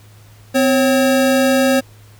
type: tone pair together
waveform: square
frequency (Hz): 256.6 / 544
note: C4 / C#5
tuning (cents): -34 / -33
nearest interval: octave + minor second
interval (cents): 1301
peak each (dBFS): -15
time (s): 0.54-1.81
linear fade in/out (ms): 20
effects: added 105 Hz sine -42 dBFS peak until 2.19 s + pink hiss -49 dBFS RMS until 2.19 s